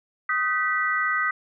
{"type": "tone cluster", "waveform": "sine", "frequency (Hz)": [1251, 1527, 1959], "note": ["D#6", "G6", "B6"], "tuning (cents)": [9, -46, -15], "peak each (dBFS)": [-25, -27, -25], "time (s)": [0.29, 1.31], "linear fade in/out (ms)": 5, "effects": []}